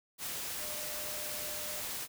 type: tone in noise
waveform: sine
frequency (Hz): 603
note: D5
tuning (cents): +46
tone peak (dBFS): -47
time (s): 0.58-1.84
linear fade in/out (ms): 50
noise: white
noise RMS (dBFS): -39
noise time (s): 0.18-2.08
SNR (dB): -11
effects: none